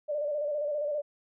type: tone with vibrato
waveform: sine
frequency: 590 Hz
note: D5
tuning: 8 cents sharp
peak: -28 dBFS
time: 0.08-1.02 s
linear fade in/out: 20 ms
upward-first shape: square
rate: 15 Hz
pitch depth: 43 cents each way
effects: none